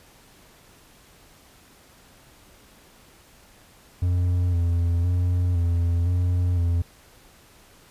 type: tone with vibrato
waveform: triangle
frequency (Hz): 87.3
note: F2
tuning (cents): 0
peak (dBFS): -17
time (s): 4.02-6.82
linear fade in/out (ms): 5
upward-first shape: square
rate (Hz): 0.98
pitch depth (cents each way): 33
effects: pink hiss -53 dBFS RMS until 7.9 s + resampled to 32000 Hz